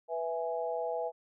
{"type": "chord", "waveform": "sine", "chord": "E major", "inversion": "second", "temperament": "equal", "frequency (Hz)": [493.9, 659.3, 830.6], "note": ["B4", "E5", "G#5"], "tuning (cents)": [0, 0, 0], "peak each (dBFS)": [-35, -35, -38], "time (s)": [0.08, 1.12], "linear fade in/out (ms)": 50, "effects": []}